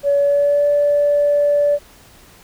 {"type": "tone with pitch glide", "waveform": "sine", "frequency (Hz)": [567, 580.6], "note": ["C#5", "D5"], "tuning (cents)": [39, -20], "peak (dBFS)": -11, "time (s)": [0.03, 1.79], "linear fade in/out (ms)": 50, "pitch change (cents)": 41, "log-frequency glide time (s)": [0.18, 0.67], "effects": ["tanh soft clip ceiling -7 dBFS", "pink hiss -46 dBFS RMS until 2.43 s"]}